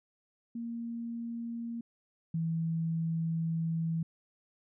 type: tone pair in turn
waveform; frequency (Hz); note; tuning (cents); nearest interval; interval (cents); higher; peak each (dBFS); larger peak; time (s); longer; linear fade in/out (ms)
sine; 233.1 / 163.76; A#3 / E3; 0 / -11; tritone; 611; first; -35 / -29; second; 0.55-1.81 / 2.34-4.03; second; 5
effects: none